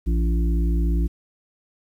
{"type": "harmonic tone", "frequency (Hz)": 56.9, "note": "A#1", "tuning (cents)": -41, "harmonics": [1, 3, 5, 6], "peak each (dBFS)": [-18, -28, -32, -34], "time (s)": [0.06, 1.08], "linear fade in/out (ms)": 20, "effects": ["9-bit"]}